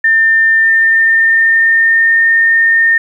sine tone with pitch glide, 1800 to 1824.1 Hz, A6 to A#6, +39 to -38 cents, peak -6 dBFS, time 0.04-2.98 s, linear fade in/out 5 ms, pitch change +23 cents, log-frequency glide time 0.52-2.21 s, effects 8-bit

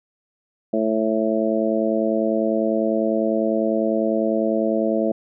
harmonic tone, 110 Hz, A2, in tune, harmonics 2 / 3 / 4 / 5 / 6, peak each -23 / -24 / -27 / -24 / -24 dBFS, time 0.73-5.12 s, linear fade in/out 5 ms, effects none

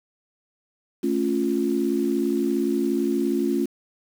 sine chord, A augmented, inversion none, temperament equal, 220 / 277.2 / 349.2 Hz, A3 / C#4 / E#4, 0 / 0 / 0 cents, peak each -26 / -24 / -24 dBFS, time 1.03-3.66 s, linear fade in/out 10 ms, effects 7-bit

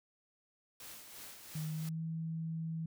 white noise with tremolo, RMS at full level -49 dBFS, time 0.8-1.89 s, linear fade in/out 2 ms, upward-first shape sine, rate 2.9 Hz, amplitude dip 45%
sine tone with pitch glide, 155.56 to 162.35 Hz, D#3 to E3, 0 to -26 cents, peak -36 dBFS, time 1.55-2.86 s, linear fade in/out 5 ms, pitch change +74 cents, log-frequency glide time 1.66-2.01 s
effects none

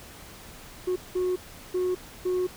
sine tone bursts at uneven times, 364.9 Hz, F#4, 24 cents flat, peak -21 dBFS, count 4, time 0.87-0.96 / 1.15-1.36 / 1.74-1.95 / 2.25-2.47 s, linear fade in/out 10 ms, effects tanh soft clip ceiling -22 dBFS + pink hiss -46 dBFS RMS until 2.56 s

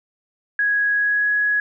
sine tone with pitch glide, 1661.2 to 1675.7 Hz, G#6 to G#6, 0 to +15 cents, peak -16 dBFS, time 0.59-1.6 s, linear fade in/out 2 ms, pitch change +15 cents, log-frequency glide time 0.94-1.3 s, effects none

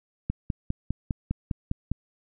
click train, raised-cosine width 5 ms, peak -14 dBFS, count 9, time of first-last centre 0.3-1.916 s, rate 4.95 Hz, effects none

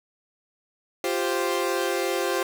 sawtooth chord, F suspended second, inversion none, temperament equal, 349.2 / 392 / 523.3 Hz, F4 / G4 / C5, 0 / 0 / 0 cents, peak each -24 dBFS, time 1.04-2.43 s, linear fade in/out 2 ms, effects none

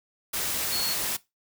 sine tone in noise, 4343 Hz, C#8, 36 cents flat, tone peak -28 dBFS, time 0.72-0.94 s, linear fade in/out 10 ms, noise white, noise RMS -29 dBFS, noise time 0.33-1.17 s, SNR -2 dB, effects noise-tail reverb RT60 0.2 s tail -19 dB re dry

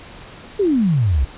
sine exponential sweep, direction down, 430.1 to 59.6 Hz, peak -13 dBFS, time 0.59-1.25 s, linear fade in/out 10 ms, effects pink hiss -39 dBFS RMS until 1.37 s + resampled to 8000 Hz

